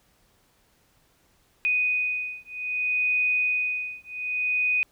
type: beating tone pair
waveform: sine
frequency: 2489 / 2489.63 Hz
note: D#7 / D#7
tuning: 0 / 0 cents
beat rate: 0.63 Hz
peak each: -26 / -26 dBFS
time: 1.65-4.83 s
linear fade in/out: 0 ms
effects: pink hiss -64 dBFS RMS until 4.91 s